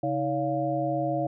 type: tone cluster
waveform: sine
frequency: 137.1 / 318.2 / 566 / 699 Hz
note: C#3 / D#4 / C#5 / F5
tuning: -19 / +39 / +36 / +1 cents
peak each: -32 / -30 / -30 / -29 dBFS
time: 0.03-1.27 s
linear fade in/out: 5 ms
effects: none